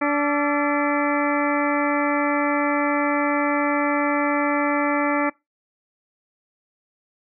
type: harmonic tone with a mistuned harmonic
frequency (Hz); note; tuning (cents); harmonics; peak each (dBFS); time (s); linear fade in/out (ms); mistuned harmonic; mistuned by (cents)
290; D4; -22; 1 / 2 / 3 / 4 / 5 / 6 / 7 / 8; -22 / -25 / -27 / -28 / -29 / -30 / -30 / -31; 0.01-5.3; 10; 5; -120
effects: noise-tail reverb RT60 0.2 s tail -23 dB re dry